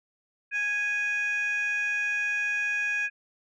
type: tone pair together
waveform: sine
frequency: 1655.9 / 2481 Hz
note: G#6 / D#7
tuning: -6 / -6 cents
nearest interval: perfect fifth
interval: 700 cents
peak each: -26 dBFS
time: 0.51-3.1 s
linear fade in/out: 50 ms
effects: tanh soft clip ceiling -22 dBFS